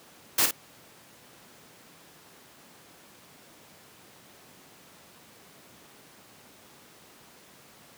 white noise with echo, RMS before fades -22 dBFS, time 0.38-0.46 s, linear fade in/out 5 ms, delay 51 ms, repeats 1, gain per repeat -7 dB, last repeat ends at 0.511 s, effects pink hiss -53 dBFS RMS until 7.97 s + high-pass 150 Hz 12 dB/octave

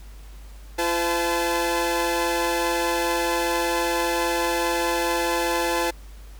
sawtooth tone cluster, 341.5 / 510 / 865 Hz, F4 / C5 / A5, -39 / -44 / -30 cents, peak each -22 dBFS, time 0.78-5.91 s, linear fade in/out 10 ms, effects added 50 Hz sine -39 dBFS peak until 6.39 s + pink hiss -52 dBFS RMS until 6.39 s

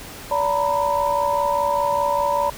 sine tone cluster, 575 / 918 / 983 Hz, D5 / A#5 / B5, -37 / -27 / -8 cents, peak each -22 dBFS, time 0.31-2.5 s, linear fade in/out 5 ms, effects pink hiss -37 dBFS RMS until 2.57 s

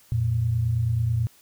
sine tone pair together, 87.3 / 116.53 Hz, F2 / A#2, 0 / 0 cents, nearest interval perfect fourth, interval 500 cents, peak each -28 / -21 dBFS, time 0.12-1.27 s, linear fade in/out 0 ms, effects white hiss -56 dBFS RMS until 1.41 s

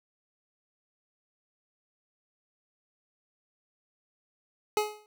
25% pulse tone with exponential decay, 422.5 Hz, G#4, 30 cents sharp, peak -18 dBFS, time 4.77-5.06 s, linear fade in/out 1 ms, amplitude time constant 62 ms, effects none

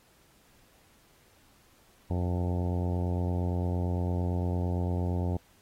harmonic tone, 88.8 Hz, F2, 29 cents sharp, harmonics 1 / 2 / 3 / 4 / 5 / 6 / 7 / 8 / 9 / 10, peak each -28 / -34 / -38 / -40 / -42 / -44 / -45 / -46 / -47 / -48 dBFS, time 2.1-5.37 s, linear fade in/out 5 ms, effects pink hiss -63 dBFS RMS until 5.61 s + AAC 48 kbps

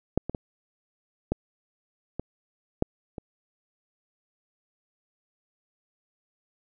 clicks, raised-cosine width 2 ms, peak -8 / -17 / -18 / -11 / -17 / -8 / -22 dBFS, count 7, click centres 0.176 / 0.296 / 0.348 / 1.32 / 2.196 / 2.824 / 3.182 s, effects none

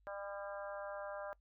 harmonic tone with a mistuned harmonic, 200.5 Hz, G3, 39 cents sharp, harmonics 3 / 4 / 5 / 6 / 7 / 8, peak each -44 / -51 / -53 / -53 / -53 / -53 dBFS, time 0.07-1.33 s, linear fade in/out 0 ms, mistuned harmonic 7, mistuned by -31 cents, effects noise-tail reverb RT60 0.1 s tail -22 dB re dry + added 50 Hz sine -68 dBFS peak until 1.4 s

